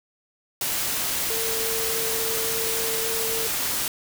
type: tone in noise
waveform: sine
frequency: 450.9 Hz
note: A4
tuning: 42 cents sharp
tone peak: -30 dBFS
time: 1.3-3.47 s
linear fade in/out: 2 ms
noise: white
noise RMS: -26 dBFS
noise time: 0.61-3.88 s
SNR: -7 dB
effects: none